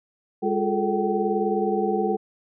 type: tone cluster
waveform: sine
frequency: 204.3 / 353.4 / 424.1 / 443.1 / 767 Hz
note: G#3 / F4 / G#4 / A4 / G5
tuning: -28 / +21 / +36 / +12 / -38 cents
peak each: -27 dBFS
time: 0.42-2.17 s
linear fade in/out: 20 ms
effects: none